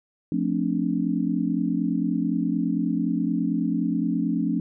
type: chord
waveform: sine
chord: D minor seventh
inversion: first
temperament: just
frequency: 176.2 / 220.2 / 264.3 / 293.7 Hz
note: F3 / A3 / C4 / D4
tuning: +16 / +2 / +18 / 0 cents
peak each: -27 dBFS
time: 0.32-4.6 s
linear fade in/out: 2 ms
effects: none